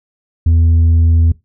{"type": "tone with tanh clipping", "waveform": "triangle", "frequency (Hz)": 82.41, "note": "E2", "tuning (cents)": 0, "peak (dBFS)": -8, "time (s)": [0.46, 1.32], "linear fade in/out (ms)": 5, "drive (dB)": 8, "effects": ["noise-tail reverb RT60 0.2 s tail -20 dB re dry"]}